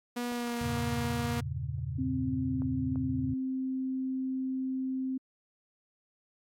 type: tone with pitch glide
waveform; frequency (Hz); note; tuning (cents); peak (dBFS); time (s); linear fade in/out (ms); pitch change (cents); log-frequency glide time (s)
sawtooth; 242 to 237; B3 to A#3; -35 to +29; -28; 0.16-1.41; 10; -36; 0.3-0.57
type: clicks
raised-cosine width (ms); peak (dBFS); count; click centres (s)
1; -33; 5; 0.32 / 0.772 / 1.044 / 2.62 / 2.958
type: chord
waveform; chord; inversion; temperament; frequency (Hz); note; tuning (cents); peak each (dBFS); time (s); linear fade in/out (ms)
sine; E diminished seventh; none; equal; 82.41 / 98 / 116.54 / 138.59; E2 / G2 / Bb2 / Db3; 0 / 0 / 0 / 0; -38 / -41 / -38 / -36; 0.61-3.34; 5
type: tone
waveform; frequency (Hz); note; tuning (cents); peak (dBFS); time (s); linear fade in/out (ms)
sine; 261.6; C4; 0; -30; 1.98-5.18; 10
effects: AAC 48 kbps